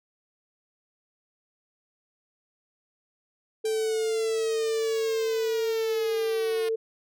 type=tone with pitch glide; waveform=sine; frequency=439.1 to 447.8 Hz; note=A4 to A4; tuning=-4 to +30 cents; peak=-24 dBFS; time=3.64-6.76 s; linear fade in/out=10 ms; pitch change=+34 cents; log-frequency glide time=3.74-4.47 s
type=exponential sweep; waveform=5% pulse; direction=down; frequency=790 to 354.6 Hz; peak=-24 dBFS; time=3.65-6.69 s; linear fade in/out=5 ms
effects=none